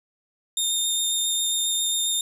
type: tone with vibrato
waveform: 20% pulse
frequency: 3650 Hz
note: A#7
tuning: 37 cents flat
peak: -16 dBFS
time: 0.57-2.21 s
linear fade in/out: 2 ms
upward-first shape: sine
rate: 7.4 Hz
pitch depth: 10 cents each way
effects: none